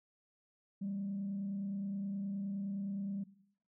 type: tone with frequency modulation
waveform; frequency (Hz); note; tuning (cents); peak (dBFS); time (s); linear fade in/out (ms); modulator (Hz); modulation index
sine; 198; G3; +18; -35; 0.81-3.24; 10; 29.6; 0.31
effects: noise-tail reverb RT60 0.7 s tail -18 dB re dry + tanh soft clip ceiling -32 dBFS